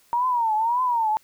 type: tone with vibrato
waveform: sine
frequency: 933 Hz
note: A#5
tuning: 1 cent sharp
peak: -19 dBFS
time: 0.13-1.17 s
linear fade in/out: 0 ms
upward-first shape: triangle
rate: 1.8 Hz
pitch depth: 170 cents each way
effects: white hiss -59 dBFS RMS until 1.23 s